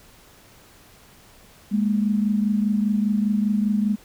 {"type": "tone pair together", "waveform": "sine", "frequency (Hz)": [206.4, 231.4], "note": ["G#3", "A#3"], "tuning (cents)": [-10, -13], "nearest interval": "major second", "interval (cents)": 197, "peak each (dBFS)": [-19, -25], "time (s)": [1.71, 3.96], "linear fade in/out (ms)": 20, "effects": ["pink hiss -51 dBFS RMS until 4.04 s"]}